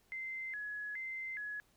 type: tone with vibrato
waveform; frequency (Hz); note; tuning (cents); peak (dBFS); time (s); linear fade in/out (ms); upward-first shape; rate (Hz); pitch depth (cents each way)
sine; 1871; A#6; +6; -39; 0.12-1.6; 0; square; 1.2; 180
effects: pink hiss -71 dBFS RMS until 1.76 s